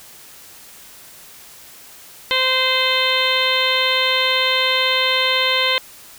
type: harmonic tone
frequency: 518 Hz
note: C5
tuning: 17 cents flat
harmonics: 1 / 2 / 3 / 4 / 5 / 6 / 7 / 8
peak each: -24 / -24 / -27 / -21 / -26 / -21 / -22 / -26 dBFS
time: 2.31-5.78 s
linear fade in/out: 0 ms
effects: white hiss -42 dBFS RMS until 6.18 s